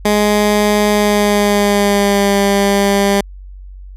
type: tone with pitch glide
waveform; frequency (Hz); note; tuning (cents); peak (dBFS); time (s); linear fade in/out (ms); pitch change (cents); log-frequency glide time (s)
15% pulse; 208.5 to 199.78; G#3 to G3; +7 to +33; -4; 0.05-3.21; 5; -74; 0.91-2.32
effects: added 47 Hz sine -30 dBFS peak until 3.96 s + resampled to 32000 Hz